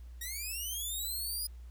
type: linear sweep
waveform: 5% pulse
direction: up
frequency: 1862 to 4981 Hz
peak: -28 dBFS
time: 0.21-1.47 s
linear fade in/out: 5 ms
effects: added 60 Hz sine -45 dBFS peak until 1.7 s + pink hiss -68 dBFS RMS until 1.7 s